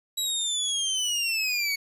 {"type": "linear sweep", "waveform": "25% pulse", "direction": "down", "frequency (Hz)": [3900, 2217], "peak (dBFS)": -21, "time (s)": [0.17, 1.76], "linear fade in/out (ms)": 10, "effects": ["resampled to 32000 Hz", "9-bit"]}